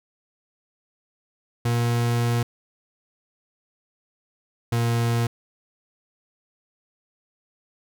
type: tone pair in turn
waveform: 40% pulse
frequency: 118.7 / 117.34 Hz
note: A#2 / A#2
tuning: +32 / +12 cents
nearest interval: unison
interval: 20 cents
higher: first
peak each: -19 dBFS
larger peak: neither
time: 1.65-2.43 / 4.72-5.27 s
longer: first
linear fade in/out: 5 ms
effects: none